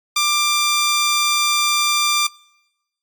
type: tone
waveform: 10% pulse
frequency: 1187 Hz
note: D6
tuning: 18 cents sharp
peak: -7 dBFS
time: 0.16-2.27 s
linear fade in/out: 5 ms
effects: noise-tail reverb RT60 1.0 s tail -26 dB re dry + AAC 64 kbps